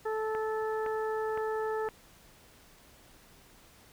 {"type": "harmonic tone", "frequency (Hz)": 436.7, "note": "A4", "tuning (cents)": -13, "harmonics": [1, 2, 3, 4], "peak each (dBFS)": [-31, -37, -41, -43], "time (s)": [0.05, 1.89], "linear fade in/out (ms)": 10}
{"type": "click train", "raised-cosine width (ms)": 0.5, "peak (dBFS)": -25, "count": 4, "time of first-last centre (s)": [0.35, 1.888], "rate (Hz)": 1.95}
{"effects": ["pink hiss -58 dBFS RMS until 3.92 s"]}